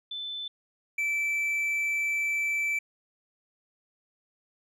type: tone pair in turn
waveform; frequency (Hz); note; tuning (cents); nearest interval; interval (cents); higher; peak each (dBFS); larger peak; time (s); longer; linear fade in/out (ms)
sine / triangle; 3520 / 2323; A7 / D7; 0 / -20; perfect fifth; 720; first; -33 / -24; second; 0.11-0.48 / 0.98-2.79; second; 5
effects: none